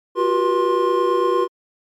triangle tone cluster, 353.9 / 382.8 / 482.5 / 1054 Hz, F4 / G4 / B4 / C6, +23 / -41 / -40 / +12 cents, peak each -19 dBFS, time 0.15-1.48 s, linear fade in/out 50 ms, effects MP3 96 kbps

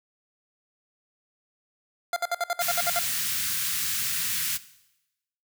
25% pulse tone bursts, 696 Hz, F5, 6 cents flat, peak -20 dBFS, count 10, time 2.13-2.991 s, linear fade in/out 2 ms, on 33 ms, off 59 ms
white band-stop noise, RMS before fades -28 dBFS, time 2.6-4.58 s, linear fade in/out 20 ms, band 190 to 1400 Hz, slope 24 dB/octave
effects noise-tail reverb RT60 0.9 s tail -17 dB re dry + high-pass 100 Hz 12 dB/octave

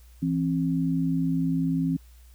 sine tone pair together, 166 / 266.5 Hz, E3 / C4, +12 / +32 cents, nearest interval minor sixth, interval 820 cents, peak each -25 dBFS, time 0.22-1.97 s, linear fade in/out 10 ms, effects added 60 Hz sine -48 dBFS peak until 2.34 s + white hiss -61 dBFS RMS until 2.34 s

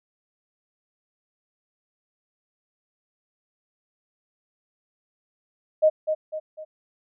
sine tone with echo, 622.3 Hz, D#5, in tune, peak -13 dBFS, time 5.82-5.9 s, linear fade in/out 20 ms, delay 250 ms, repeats 3, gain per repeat -7 dB, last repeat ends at 6.65 s, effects none

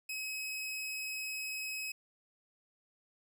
sawtooth tone, 2553 Hz, D#7, 44 cents sharp, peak -34 dBFS, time 0.09-1.92 s, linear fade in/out 5 ms, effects none

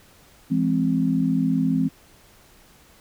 sine chord, E augmented, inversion none, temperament equal with one note detuned, 167.99 / 207.7 / 261.6 Hz, E3 / G#3 / B#3, +33 / 0 / 0 cents, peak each -23 / -25 / -21 dBFS, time 0.5-1.89 s, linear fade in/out 20 ms, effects pink hiss -53 dBFS RMS until 3 s

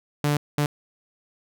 sawtooth tone bursts at uneven times, 146.83 Hz, D3, in tune, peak -16 dBFS, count 2, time 0.24-0.37 / 0.58-0.66 s, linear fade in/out 2 ms, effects none

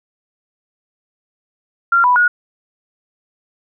sine tone with pitch steps, 1383 / 989 / 1448 Hz, F6 / B5 / F#6, -17 / +2 / -38 cents, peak -9 dBFS, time 1.92-2.28 s, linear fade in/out 5 ms, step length 120 ms, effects none

